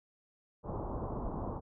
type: low-pass noise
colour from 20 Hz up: pink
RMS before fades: -38 dBFS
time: 0.63-1.61 s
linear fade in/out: 50 ms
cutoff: 1100 Hz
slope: 48 dB/octave
effects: none